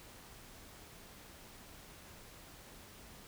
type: silence
effects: pink hiss -55 dBFS RMS until 3.27 s